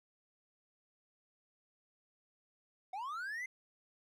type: linear sweep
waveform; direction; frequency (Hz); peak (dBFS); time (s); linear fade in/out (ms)
triangle; up; 720 to 2093; -37; 2.93-3.46; 5
effects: none